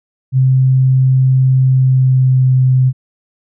sine tone with pitch glide, 130.81 to 129.31 Hz, C3 to C3, 0 to -20 cents, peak -7 dBFS, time 0.32-2.93 s, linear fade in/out 50 ms, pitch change -20 cents, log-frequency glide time 1.63-2.52 s, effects none

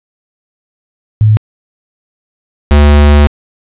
sine / square tone pair in turn, 107.4 / 73.1 Hz, A2 / D2, -41 / -7 cents, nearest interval perfect fifth, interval 666 cents, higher first, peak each -3 dBFS, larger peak neither, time 1.21-1.37 / 2.71-3.27 s, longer second, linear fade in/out 0 ms, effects resampled to 8000 Hz + 7-bit

